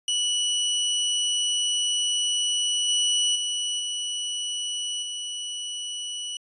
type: tone with level steps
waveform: sawtooth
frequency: 2948 Hz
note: F#7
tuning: 7 cents flat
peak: -19 / -17 / -22 / -24 / -27 dBFS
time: 0.08-6.37 s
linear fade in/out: 2 ms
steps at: 2.88 / 3.35 / 3.79 / 5.02 s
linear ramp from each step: 10 ms
effects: resampled to 24000 Hz